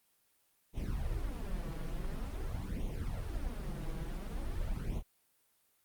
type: noise with flanger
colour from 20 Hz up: brown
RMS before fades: -37 dBFS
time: 0.73-5.03 s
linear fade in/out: 50 ms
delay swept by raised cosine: 0.31 to 6.21 ms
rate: 0.47 Hz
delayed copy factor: +0.85
effects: white hiss -73 dBFS RMS until 5.84 s + Opus 32 kbps